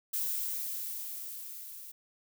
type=noise with level ramp; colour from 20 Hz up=violet; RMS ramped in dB=-32 to -47 dBFS; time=0.13-1.92 s; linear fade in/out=10 ms; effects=none